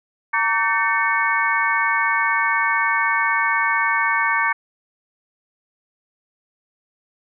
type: tone cluster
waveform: sine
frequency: 921 / 1147 / 1541 / 1792 / 2212 Hz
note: A#5 / D6 / G6 / A6 / C#7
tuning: -21 / -41 / -30 / +31 / -4 cents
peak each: -23 dBFS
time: 0.33-4.53 s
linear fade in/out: 10 ms
effects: none